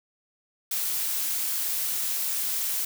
blue noise, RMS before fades -28 dBFS, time 0.71-2.85 s, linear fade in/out 5 ms, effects none

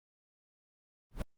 brown noise with exponential growth, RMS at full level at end -26 dBFS, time 1.11-1.22 s, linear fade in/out 2 ms, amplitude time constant 23 ms, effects Opus 32 kbps

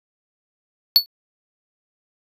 square tone with exponential decay, 4435 Hz, C#8, in tune, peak -5 dBFS, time 0.96-1.06 s, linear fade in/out 0 ms, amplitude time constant 20 ms, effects resampled to 32000 Hz

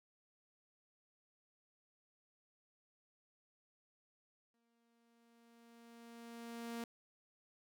sawtooth tone with exponential growth, 233.1 Hz, A#3, in tune, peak -37 dBFS, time 4.54-6.84 s, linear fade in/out 2 ms, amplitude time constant 500 ms, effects none

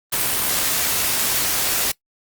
white noise with amplitude modulation, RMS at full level -19 dBFS, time 0.12-1.92 s, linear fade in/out 10 ms, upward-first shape sine, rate 67.1 Hz, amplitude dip 25%, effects noise-tail reverb RT60 0.1 s tail -21 dB re dry + Opus 32 kbps

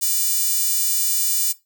5% pulse tone with high-pass filter, 590 Hz, D5, 8 cents sharp, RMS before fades -20 dBFS, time 0.01-1.53 s, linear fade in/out 20 ms, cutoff 11000 Hz, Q 1, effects noise-tail reverb RT60 0.2 s tail -17 dB re dry

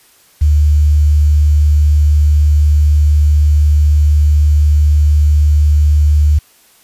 sine tone with quantisation, 74.5 Hz, D2, 25 cents sharp, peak -6 dBFS, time 0.41-6.39 s, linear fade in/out 10 ms, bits 6, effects white hiss -48 dBFS RMS until 6.83 s + resampled to 32000 Hz

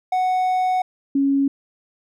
triangle / sine tone pair in turn, 740 / 276.4 Hz, F#5 / C#4, 0 / -5 cents, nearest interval octave + perfect fourth, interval 1705 cents, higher first, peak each -15 dBFS, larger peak neither, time 0.12-0.82 / 1.15-1.48 s, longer first, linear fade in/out 5 ms, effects none

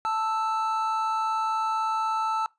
triangle tone pair together, 882.2 / 1318.5 Hz, A5 / E6, +4 / 0 cents, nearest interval perfect fifth, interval 696 cents, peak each -25 / -25 dBFS, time 0.05-2.46 s, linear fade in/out 0 ms, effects noise-tail reverb RT60 0.2 s tail -22 dB re dry + resampled to 22050 Hz

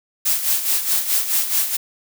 blue noise with tremolo, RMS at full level -17 dBFS, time 0.25-1.77 s, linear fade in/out 10 ms, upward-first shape sine, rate 4.7 Hz, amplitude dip 65%, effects none

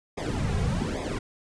brown noise with flanger, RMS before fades -28 dBFS, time 0.17-1.19 s, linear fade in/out 10 ms, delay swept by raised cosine 0.68 to 3.38 ms, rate 1.2 Hz, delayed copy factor -0.95, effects resampled to 22050 Hz

